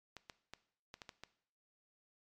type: clicks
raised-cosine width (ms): 0.2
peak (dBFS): -30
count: 7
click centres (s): 0.167 / 0.298 / 0.536 / 0.941 / 1.018 / 1.092 / 1.236
effects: noise-tail reverb RT60 0.6 s tail -17 dB re dry + MP3 96 kbps